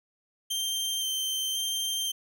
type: tone with vibrato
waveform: sawtooth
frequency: 3136 Hz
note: G7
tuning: in tune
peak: -25 dBFS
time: 0.5-2.12 s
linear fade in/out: 10 ms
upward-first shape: square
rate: 0.95 Hz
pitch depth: 11 cents each way
effects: none